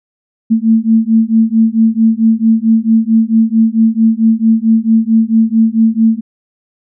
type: beating tone pair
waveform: sine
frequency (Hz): 221.7 / 226.2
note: A3 / A3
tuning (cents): +13 / +48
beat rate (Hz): 4.5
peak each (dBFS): -10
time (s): 0.5-6.21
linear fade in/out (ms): 20
effects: none